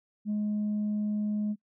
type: tone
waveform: sine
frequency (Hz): 209.9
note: G#3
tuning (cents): +19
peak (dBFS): -25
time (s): 0.25-1.56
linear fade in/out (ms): 50
effects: noise-tail reverb RT60 0.1 s tail -26 dB re dry + tanh soft clip ceiling -25 dBFS